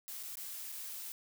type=noise with dropouts; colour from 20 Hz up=blue; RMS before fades=-44 dBFS; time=0.08-1.12 s; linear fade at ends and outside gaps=0 ms; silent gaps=0.229-0.234 / 0.355-0.371 / 0.719-0.723 s; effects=none